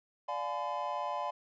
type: chord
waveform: triangle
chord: D diminished seventh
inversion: none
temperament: just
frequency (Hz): 587.3 / 704.8 / 845.8 / 1014.9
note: D5 / F5 / Ab5 / Cb6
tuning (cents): 0 / +16 / +31 / +47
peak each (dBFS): -38 / -38 / -37 / -35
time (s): 0.28-1.31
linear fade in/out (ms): 10
effects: resampled to 16000 Hz